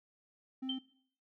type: tone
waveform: triangle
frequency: 261.6 Hz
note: C4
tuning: in tune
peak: -35 dBFS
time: 0.62-0.79 s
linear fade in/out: 10 ms
type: tone with exponential decay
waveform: sine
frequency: 3115 Hz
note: G7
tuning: 12 cents flat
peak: -32 dBFS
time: 0.69-0.88 s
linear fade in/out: 5 ms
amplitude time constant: 40 ms
effects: noise-tail reverb RT60 0.6 s tail -20 dB re dry